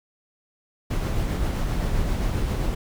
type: noise with tremolo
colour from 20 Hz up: brown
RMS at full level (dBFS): -23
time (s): 0.9-2.75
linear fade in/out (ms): 10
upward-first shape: sine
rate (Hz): 7.6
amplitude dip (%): 25
effects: none